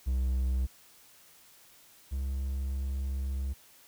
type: tone pair in turn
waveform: triangle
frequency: 63.9 / 67.16 Hz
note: C2 / C2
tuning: -40 / +46 cents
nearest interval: minor second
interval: 86 cents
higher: second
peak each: -24 / -28 dBFS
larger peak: first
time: 0.06-0.67 / 2.11-3.54 s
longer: second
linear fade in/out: 20 ms
effects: white hiss -58 dBFS RMS until 3.87 s